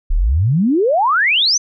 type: exponential sweep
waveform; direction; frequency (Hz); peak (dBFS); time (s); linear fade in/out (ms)
sine; up; 30.75 to 6300; -11; 0.1-1.58; 10
effects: none